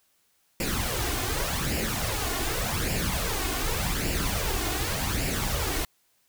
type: noise with flanger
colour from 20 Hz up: pink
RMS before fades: -28 dBFS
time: 0.6-5.85 s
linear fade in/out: 2 ms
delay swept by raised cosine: 0.4 to 2.8 ms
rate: 0.86 Hz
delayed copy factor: +0.6
effects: white hiss -68 dBFS RMS until 6.28 s